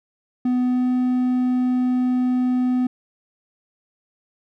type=tone with pitch glide; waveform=triangle; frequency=249.8 to 251.4 Hz; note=B3 to B3; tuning=+20 to +31 cents; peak=-15 dBFS; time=0.45-2.87 s; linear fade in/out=5 ms; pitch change=+11 cents; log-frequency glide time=0.62-0.89 s; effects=none